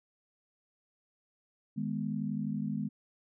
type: chord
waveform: sine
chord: G# minor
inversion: second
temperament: equal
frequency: 155.56 / 207.7 / 246.9 Hz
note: D#3 / G#3 / B3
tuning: 0 / 0 / 0 cents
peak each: -37 / -34 / -37 dBFS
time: 1.76-2.89 s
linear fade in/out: 20 ms
effects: none